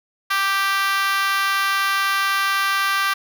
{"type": "tone with high-pass filter", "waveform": "5% pulse", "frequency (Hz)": 392, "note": "G4", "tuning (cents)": 0, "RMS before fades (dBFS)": -20, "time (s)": [0.3, 3.14], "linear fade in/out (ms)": 10, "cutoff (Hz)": 1300, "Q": 5.6, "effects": []}